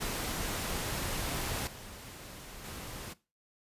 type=noise with level steps; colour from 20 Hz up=pink; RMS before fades=-35 / -47 / -43 dBFS; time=0-3.14 s; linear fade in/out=20 ms; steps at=1.67 / 2.64 s; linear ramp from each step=2 ms; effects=noise-tail reverb RT60 0.3 s tail -19 dB re dry + resampled to 32000 Hz